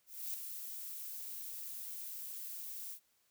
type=noise with ADSR envelope; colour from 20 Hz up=violet; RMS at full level=-39 dBFS; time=0.06-3 s; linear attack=280 ms; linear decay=6 ms; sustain=-6 dB; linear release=83 ms; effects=white hiss -75 dBFS RMS until 3.3 s